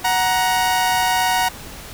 sawtooth tone pair together, 740 / 941 Hz, F#5 / A#5, 0 / +16 cents, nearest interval major third, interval 416 cents, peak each -15 dBFS, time 0.04-1.49 s, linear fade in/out 10 ms, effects pink hiss -36 dBFS RMS until 1.93 s

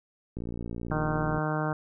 click train, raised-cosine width 3 ms, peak -23 dBFS, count 60, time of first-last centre 0.37-1.38 s, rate 58.4 Hz
harmonic tone, 153.9 Hz, D#3, 19 cents flat, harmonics 1 / 2 / 3 / 4 / 5 / 6 / 7 / 8 / 9 / 10, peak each -30 / -34 / -37 / -35 / -36 / -39 / -39 / -40 / -38 / -40 dBFS, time 0.91-1.73 s, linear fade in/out 2 ms
effects none

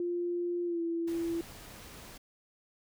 sine tone with pitch glide, 349.2 to 335.2 Hz, F4 to E4, 0 to +29 cents, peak -30 dBFS, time 0-1.41 s, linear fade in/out 2 ms, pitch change -71 cents, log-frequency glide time 0.65-0.81 s
pink noise, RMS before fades -49 dBFS, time 1.07-2.18 s, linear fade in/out 10 ms
effects none

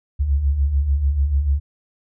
sine beating tone pair, 65 / 71.8 Hz, C2 / D2, -11 / -39 cents, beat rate 6.8 Hz, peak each -24 / -16 dBFS, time 0.19-1.6 s, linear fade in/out 20 ms, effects none

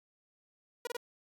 sawtooth tone bursts, 481.6 Hz, B4, 44 cents flat, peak -31 dBFS, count 3, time 0.85-0.967 s, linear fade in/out 2 ms, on 21 ms, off 27 ms, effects AAC 64 kbps

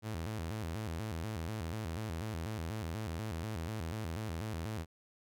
sawtooth tone with vibrato, 94.7 Hz, F#2, 41 cents sharp, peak -33 dBFS, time 0.02-4.86 s, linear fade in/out 50 ms, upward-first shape square, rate 4.1 Hz, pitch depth 250 cents each way, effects none

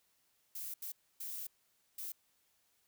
violet noise bursts at uneven times, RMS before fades -43 dBFS, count 4, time 0.55-0.74 / 0.82-0.92 / 1.2-1.47 / 1.98-2.12 s, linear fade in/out 5 ms, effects white hiss -75 dBFS RMS until 2.87 s

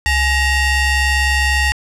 35% pulse ring-modulated tone, 909 Hz, A#5, 44 cents flat, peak -8 dBFS, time 0.06-1.72 s, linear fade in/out 0 ms, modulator 977 Hz, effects low-pass 10000 Hz 12 dB/octave

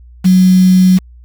sine tone with quantisation, 185 Hz, F#3, in tune, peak -4 dBFS, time 0.24-0.99 s, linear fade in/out 20 ms, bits 4, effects added 60 Hz sine -35 dBFS peak until 1.24 s

